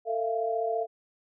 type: tone cluster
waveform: sine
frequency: 448.4 / 654 / 689 Hz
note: A4 / E5 / F5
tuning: +33 / -14 / -24 cents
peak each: -30 / -34 / -29 dBFS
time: 0.05-0.87 s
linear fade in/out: 50 ms
effects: none